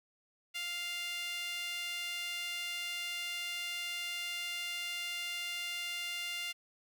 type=tone with high-pass filter; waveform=sawtooth; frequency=698.5 Hz; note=F5; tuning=in tune; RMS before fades=-39 dBFS; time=0.54-6.53 s; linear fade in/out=20 ms; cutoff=2500 Hz; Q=3.2; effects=none